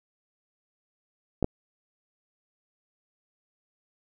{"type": "clicks", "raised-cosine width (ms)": 2, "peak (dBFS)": -11, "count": 2, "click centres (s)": [1.427, 1.444], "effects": []}